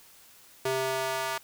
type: tone with high-pass filter sweep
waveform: square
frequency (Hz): 131.8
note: C3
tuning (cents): +13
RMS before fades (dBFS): -30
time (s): 0.65-1.38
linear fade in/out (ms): 5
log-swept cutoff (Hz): 390 to 950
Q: 1.3
effects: white hiss -55 dBFS RMS until 1.43 s